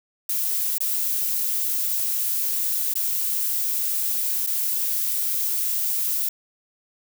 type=noise with dropouts; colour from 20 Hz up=violet; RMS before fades=-24 dBFS; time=0.29-6.29 s; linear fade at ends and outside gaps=5 ms; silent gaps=0.783-0.804 / 2.939-2.954 / 4.466-4.471 s; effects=none